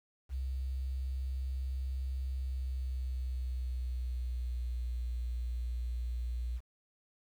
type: tone with pitch glide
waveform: sine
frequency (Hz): 65.41 to 59.98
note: C2 to B1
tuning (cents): 0 to -50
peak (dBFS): -33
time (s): 0.29-6.61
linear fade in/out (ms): 50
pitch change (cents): -150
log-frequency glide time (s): 2.28-5.05
effects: 10-bit